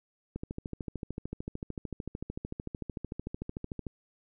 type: click train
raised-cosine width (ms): 3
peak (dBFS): -23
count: 48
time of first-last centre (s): 0.36-3.867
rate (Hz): 13.4
effects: none